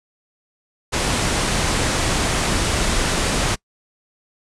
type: low-pass noise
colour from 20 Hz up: pink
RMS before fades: -20 dBFS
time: 0.92-3.56 s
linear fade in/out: 20 ms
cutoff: 10000 Hz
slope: 48 dB/octave
effects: noise-tail reverb RT60 0.1 s tail -25 dB re dry